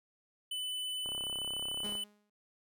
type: tone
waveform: square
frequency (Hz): 3003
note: F#7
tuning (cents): +25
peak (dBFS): -36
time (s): 0.51-2.04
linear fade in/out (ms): 5
type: click train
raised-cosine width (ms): 1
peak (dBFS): -33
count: 31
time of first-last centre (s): 1.06-1.953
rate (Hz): 33.6
type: tone with exponential decay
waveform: sawtooth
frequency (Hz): 207.7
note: G#3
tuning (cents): 0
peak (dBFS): -36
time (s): 1.84-2.3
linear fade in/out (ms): 5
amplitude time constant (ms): 100
effects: none